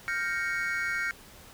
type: chord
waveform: triangle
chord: G half-diminished seventh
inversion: third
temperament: equal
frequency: 1396.9 / 1568 / 1864.7 / 2217 Hz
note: F6 / G6 / Bb6 / Db7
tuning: 0 / 0 / 0 / 0 cents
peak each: -32 dBFS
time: 0.08-1.11 s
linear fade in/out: 0 ms
effects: pink hiss -51 dBFS RMS until 1.53 s